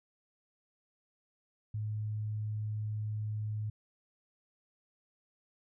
sine tone, 106.9 Hz, A2, 49 cents flat, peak -33 dBFS, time 1.74-3.7 s, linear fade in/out 5 ms, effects none

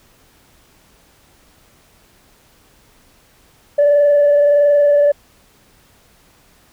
sine tone with frequency modulation, 580 Hz, D5, 22 cents flat, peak -7 dBFS, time 3.78-5.12 s, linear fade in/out 10 ms, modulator 21.5 Hz, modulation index 0.32, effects tanh soft clip ceiling -6 dBFS + pink hiss -52 dBFS RMS until 6.72 s

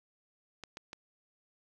clicks, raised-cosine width 0.2 ms, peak -26 dBFS, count 3, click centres 0.637 / 0.771 / 0.931 s, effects none

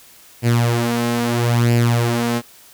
sawtooth tone with flanger, 118.6 Hz, A#2, 30 cents sharp, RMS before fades -17 dBFS, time 0.42-2.42 s, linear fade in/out 50 ms, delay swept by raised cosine 0.4 to 4.7 ms, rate 0.76 Hz, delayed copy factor +0.65, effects white hiss -46 dBFS RMS until 2.73 s

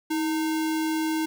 sine tone with sample-and-hold, 317.7 Hz, D#4, 36 cents sharp, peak -23 dBFS, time 0.1-1.26 s, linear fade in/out 10 ms, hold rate 1225 Hz, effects none

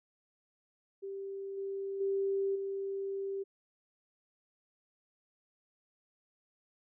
sine tone with level steps, 392 Hz, G4, in tune, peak -38 / -35 / -29 / -34 dBFS, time 1.02-3.44 s, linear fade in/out 20 ms, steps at 1.57 / 2 / 2.55 s, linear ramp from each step 10 ms, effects none

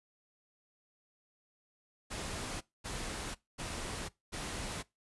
pink noise bursts, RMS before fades -40 dBFS, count 4, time 2.1-4.83 s, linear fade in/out 20 ms, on 510 ms, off 230 ms, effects noise-tail reverb RT60 0.2 s tail -21 dB re dry + resampled to 24000 Hz

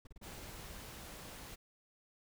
brown noise bursts, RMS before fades -50 dBFS, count 14, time 0.05-0.773 s, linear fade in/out 5 ms, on 21 ms, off 33 ms
pink noise, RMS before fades -50 dBFS, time 0.22-1.56 s, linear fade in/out 20 ms
effects none

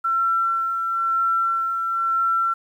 sine tone with tremolo, 1351 Hz, E6, 42 cents sharp, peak -17 dBFS, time 0.04-2.54 s, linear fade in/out 10 ms, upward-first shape sine, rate 1 Hz, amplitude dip 40%, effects 9-bit

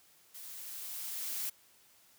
blue noise with level ramp, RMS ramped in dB -48 to -36 dBFS, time 0.34-1.5 s, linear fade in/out 10 ms, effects white hiss -64 dBFS RMS until 2.18 s + high-pass 60 Hz 12 dB/octave

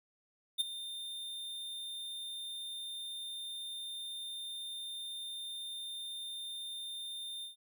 square tone with ADSR envelope, 3618 Hz, A7, 48 cents sharp, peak -27 dBFS, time 0.58-7.56 s, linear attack 25 ms, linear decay 17 ms, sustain -14 dB, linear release 130 ms, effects none

